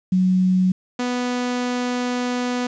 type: tone pair in turn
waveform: sine / sawtooth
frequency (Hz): 185 / 246.9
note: F#3 / B3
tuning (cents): 0 / 0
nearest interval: perfect fourth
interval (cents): 500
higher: second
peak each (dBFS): -14 / -17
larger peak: first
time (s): 0.12-0.72 / 0.99-2.67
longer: second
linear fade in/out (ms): 5
effects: resampled to 16000 Hz + 8-bit